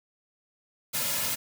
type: noise with comb filter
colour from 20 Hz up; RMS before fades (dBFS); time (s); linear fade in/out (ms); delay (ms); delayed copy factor
white; -29; 0.93-1.36; 20; 2.6; -0.7
effects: none